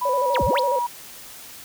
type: tone with pitch glide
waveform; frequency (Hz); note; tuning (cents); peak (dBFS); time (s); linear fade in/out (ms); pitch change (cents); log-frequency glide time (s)
sine; 987.8 to 959.7; B5 to B5; 0 to -50; -21; 0.01-0.87; 10; -50; 0.21-0.32
type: tone with vibrato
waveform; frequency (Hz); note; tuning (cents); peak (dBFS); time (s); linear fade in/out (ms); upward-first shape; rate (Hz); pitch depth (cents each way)
sine; 537; C5; +45; -21; 0.05-0.79; 5; square; 12; 86
type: exponential two-way sweep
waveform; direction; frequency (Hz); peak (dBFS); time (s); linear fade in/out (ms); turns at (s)
sine; down then up; 5610 to 41.08 to 5610; -23; 0.34-0.6; 10; 0.44
effects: white hiss -41 dBFS RMS until 1.64 s